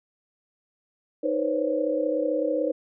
sine tone cluster, 311.1 / 491.9 / 523 / 559 Hz, D#4 / B4 / C5 / C#5, 0 / -7 / -1 / +14 cents, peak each -28 dBFS, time 1.23-2.72 s, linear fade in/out 10 ms, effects none

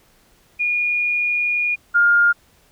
sine tone pair in turn, 2437 / 1411.5 Hz, D#7 / F6, -37 / +18 cents, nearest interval major sixth, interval 945 cents, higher first, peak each -17 / -11 dBFS, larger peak second, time 0.59-1.76 / 1.94-2.33 s, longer first, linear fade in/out 20 ms, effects pink hiss -56 dBFS RMS until 2.71 s

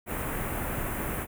pink band-stop noise, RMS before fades -32 dBFS, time 0.06-1.27 s, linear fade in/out 50 ms, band 2300 to 9900 Hz, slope 24 dB/octave, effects none

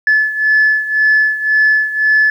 sine beating tone pair, 1727 / 1728.9 Hz, A6 / A6, -33 / -31 cents, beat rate 1.9 Hz, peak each -10 / -14 dBFS, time 0.07-2.3 s, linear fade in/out 2 ms, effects tanh soft clip ceiling -4 dBFS + 8-bit

